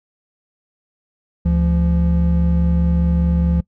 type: tone pair together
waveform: triangle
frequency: 72.2 / 171.72 Hz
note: D2 / F3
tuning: -29 / -29 cents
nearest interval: octave + minor third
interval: 1500 cents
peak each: -14 dBFS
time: 1.45-3.61 s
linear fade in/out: 10 ms
effects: noise-tail reverb RT60 0.1 s tail -23 dB re dry